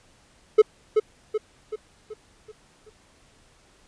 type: tone with echo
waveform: triangle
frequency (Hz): 430.4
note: A4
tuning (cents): -38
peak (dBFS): -7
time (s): 0.58-0.62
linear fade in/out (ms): 10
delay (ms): 380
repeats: 6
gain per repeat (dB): -6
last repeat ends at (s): 2.9
effects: pink hiss -58 dBFS RMS until 3.87 s + resampled to 22050 Hz